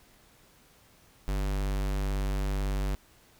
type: tone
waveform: square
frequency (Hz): 49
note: G1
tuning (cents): 0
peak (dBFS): -28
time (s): 1.28-2.95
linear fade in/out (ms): 0
effects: pink hiss -60 dBFS RMS until 3.39 s